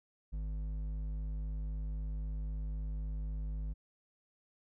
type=tone with hard clipping; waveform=sine; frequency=51.91 Hz; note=G#1; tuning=in tune; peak=-37 dBFS; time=0.32-3.74 s; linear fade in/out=20 ms; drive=7 dB; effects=none